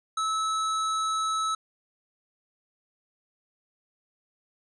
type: tone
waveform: square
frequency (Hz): 1300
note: E6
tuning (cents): -24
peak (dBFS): -26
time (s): 0.17-1.55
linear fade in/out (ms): 5
effects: resampled to 22050 Hz